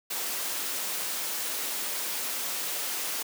white high-pass noise, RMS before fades -32 dBFS, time 0.1-3.23 s, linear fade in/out 10 ms, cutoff 270 Hz, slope 12 dB/octave, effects none

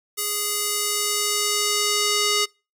square tone with band-pass filter sweep, 414.3 Hz, G#4, 4 cents flat, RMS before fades -23 dBFS, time 0.17-2.46 s, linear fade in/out 20 ms, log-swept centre 12000 to 5000 Hz, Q 0.86, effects noise-tail reverb RT60 0.3 s tail -26 dB re dry

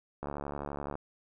click train, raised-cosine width 1 ms, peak -23 dBFS, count 53, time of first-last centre 0.23-0.954 s, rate 71.8 Hz, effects none

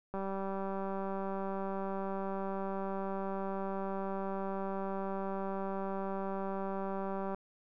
click train, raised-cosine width 1 ms, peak -25 dBFS, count 1399, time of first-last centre 0.14-7.346 s, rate 194 Hz, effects none

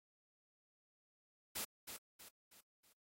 white noise with echo, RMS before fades -42 dBFS, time 1.55-1.65 s, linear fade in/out 10 ms, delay 320 ms, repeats 4, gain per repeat -7 dB, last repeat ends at 2.93 s, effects AAC 48 kbps

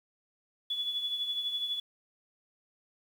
sine tone with tremolo, 3421 Hz, A7, 49 cents flat, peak -28 dBFS, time 0.7-1.8 s, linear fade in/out 5 ms, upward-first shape triangle, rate 12 Hz, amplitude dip 60%, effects 9-bit

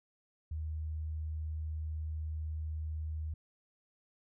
sine tone, 78 Hz, D#2, 5 cents sharp, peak -35 dBFS, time 0.51-3.34 s, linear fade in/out 5 ms, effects none

